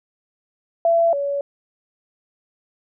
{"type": "tone pair in turn", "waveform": "sine", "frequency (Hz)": [672, 565.1], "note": ["E5", "C#5"], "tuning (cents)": [33, 33], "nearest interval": "minor third", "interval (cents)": 300, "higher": "first", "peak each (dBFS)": [-13, -20], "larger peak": "first", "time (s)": [[0.85, 1.13], [1.13, 1.41]], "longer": "neither", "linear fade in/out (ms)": 2, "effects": []}